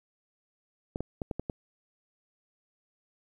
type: clicks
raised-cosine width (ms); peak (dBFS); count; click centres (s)
2; -19; 6; 0.959 / 1.006 / 1.218 / 1.312 / 1.396 / 1.498
effects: 10-bit